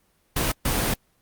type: noise bursts at uneven times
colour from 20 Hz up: pink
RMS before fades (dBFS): -23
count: 2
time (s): 0.36-0.52 / 0.65-0.94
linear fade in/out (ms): 5
effects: pink hiss -65 dBFS RMS until 1.21 s + Opus 24 kbps